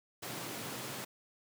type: high-pass noise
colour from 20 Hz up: pink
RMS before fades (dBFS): -42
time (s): 0.22-1.05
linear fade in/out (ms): 10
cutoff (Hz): 110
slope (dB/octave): 48
effects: none